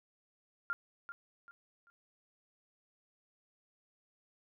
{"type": "tone with echo", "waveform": "sine", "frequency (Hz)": 1396.9, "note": "F6", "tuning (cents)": 0, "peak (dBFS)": -32, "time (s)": [0.7, 0.73], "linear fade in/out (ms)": 0, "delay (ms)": 390, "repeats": 3, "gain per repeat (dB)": -10, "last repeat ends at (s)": 1.9, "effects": []}